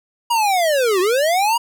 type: linear two-way sweep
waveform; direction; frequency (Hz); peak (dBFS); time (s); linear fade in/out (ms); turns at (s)
square; down then up; 964 to 351.1 to 964; -15; 0.3-1.58; 10; 1
effects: none